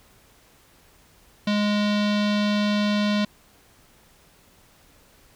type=tone with low-pass filter; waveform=square; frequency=207.5 Hz; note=G#3; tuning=1 cent flat; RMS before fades=-22 dBFS; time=1.47-3.25 s; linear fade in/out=5 ms; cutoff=4000 Hz; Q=2.6; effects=pink hiss -56 dBFS RMS until 5.35 s

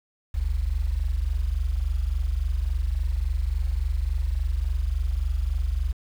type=tone pair together; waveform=sine; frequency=47.25 / 70.8 Hz; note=F#1 / C#2; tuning=+37 / +37 cents; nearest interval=perfect fifth; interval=700 cents; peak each=-25 dBFS; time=0.34-5.93 s; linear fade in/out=10 ms; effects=8-bit

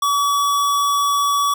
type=tone; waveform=square; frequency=1139 Hz; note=C#6; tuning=47 cents sharp; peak=-16 dBFS; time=0.02-1.54 s; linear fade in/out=5 ms; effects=none

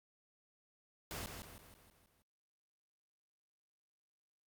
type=noise with echo; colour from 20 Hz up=pink; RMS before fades=-44 dBFS; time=1.11-1.26 s; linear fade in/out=0 ms; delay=160 ms; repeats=6; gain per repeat=-5 dB; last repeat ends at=2.22 s; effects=Opus 48 kbps

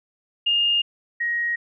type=tone pair in turn; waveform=sine; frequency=2829 / 1886.2 Hz; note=F7 / A#6; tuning=+22 / +20 cents; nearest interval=perfect fifth; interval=702 cents; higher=first; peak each=-17 / -21 dBFS; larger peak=first; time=0.46-0.82 / 1.2-1.56 s; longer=neither; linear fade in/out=10 ms; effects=none

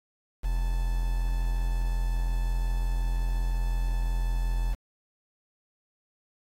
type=tone with quantisation; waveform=triangle; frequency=42.78 Hz; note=F1; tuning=35 cents flat; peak=-22 dBFS; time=0.43-4.75 s; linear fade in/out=20 ms; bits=7; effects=AAC 48 kbps

